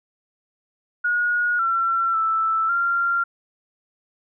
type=tone with pitch steps; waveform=sine; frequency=1445 / 1354 / 1321 / 1385 Hz; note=F#6 / E6 / E6 / F6; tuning=-41 / +46 / +3 / -15 cents; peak=-18 dBFS; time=1.04-3.24 s; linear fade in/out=10 ms; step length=550 ms; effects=none